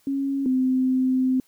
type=tone pair in turn; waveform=sine; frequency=275 / 258.4 Hz; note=C#4 / C4; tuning=-14 / -21 cents; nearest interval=minor second; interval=107 cents; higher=first; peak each=-22 / -18 dBFS; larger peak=second; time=0.07-0.46 / 0.46-1.4 s; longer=second; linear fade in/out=2 ms; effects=white hiss -62 dBFS RMS until 1.47 s